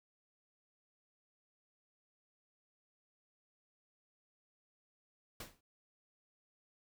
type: noise with exponential decay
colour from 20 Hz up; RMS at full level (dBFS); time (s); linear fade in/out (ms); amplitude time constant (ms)
pink; -42; 5.4-5.61; 5; 44
effects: none